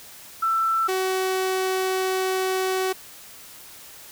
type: tone pair in turn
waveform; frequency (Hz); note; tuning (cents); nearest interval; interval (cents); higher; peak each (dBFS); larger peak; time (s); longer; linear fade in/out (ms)
sine / sawtooth; 1333 / 376.2; E6 / F#4; +19 / +29; octave + minor seventh; 2190; first; -19 / -18; second; 0.42-0.88 / 0.88-2.93; second; 10
effects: white hiss -44 dBFS RMS until 4.11 s